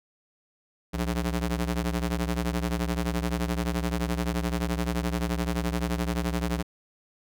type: ring-modulated tone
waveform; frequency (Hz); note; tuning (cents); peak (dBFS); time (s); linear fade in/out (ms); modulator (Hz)
sawtooth; 118.8; A#2; +33; -19; 0.93-6.63; 20; 53.6
effects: none